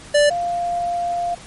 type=tone pair in turn; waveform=square / sine; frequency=586 / 696.9 Hz; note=D5 / F5; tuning=-4 / -4 cents; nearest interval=minor third; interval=300 cents; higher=second; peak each=-12 / -19 dBFS; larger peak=first; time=0.14-0.3 / 0.3-1.35 s; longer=second; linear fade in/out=10 ms; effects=pink hiss -40 dBFS RMS until 1.46 s + MP3 48 kbps